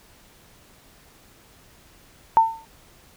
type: tone with exponential decay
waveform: sine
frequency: 901 Hz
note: A5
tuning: 41 cents sharp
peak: -8 dBFS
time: 2.37-2.65 s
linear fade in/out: 0 ms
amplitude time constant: 59 ms
effects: pink hiss -53 dBFS RMS until 3.16 s